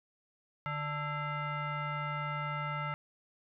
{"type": "tone with frequency modulation", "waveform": "sine", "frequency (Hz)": 590, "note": "D5", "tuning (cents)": 8, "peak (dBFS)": -33, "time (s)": [0.66, 2.94], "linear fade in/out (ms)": 0, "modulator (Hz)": 738, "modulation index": 2, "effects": []}